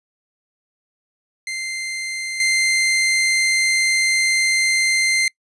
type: tone with level steps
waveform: sawtooth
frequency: 2086 Hz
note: C7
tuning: 6 cents flat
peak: -21 / -12 dBFS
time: 1.47-5.28 s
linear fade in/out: 2 ms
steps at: 2.4 s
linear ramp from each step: 2 ms
effects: noise-tail reverb RT60 0.1 s tail -24 dB re dry + resampled to 24000 Hz